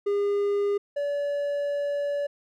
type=tone pair in turn; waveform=triangle; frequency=405.7 / 573.7 Hz; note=G#4 / D5; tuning=-41 / -41 cents; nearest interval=tritone; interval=600 cents; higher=second; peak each=-20 / -23 dBFS; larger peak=first; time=0.06-0.78 / 0.96-2.27 s; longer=second; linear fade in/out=10 ms; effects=none